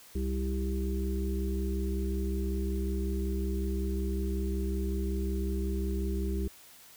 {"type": "harmonic tone", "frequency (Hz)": 65.41, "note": "C2", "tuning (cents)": 0, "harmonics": [1, 3, 5, 6], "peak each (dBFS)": [-30, -36, -39, -38], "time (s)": [0.15, 6.48], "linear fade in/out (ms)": 5, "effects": ["white hiss -54 dBFS RMS until 6.96 s"]}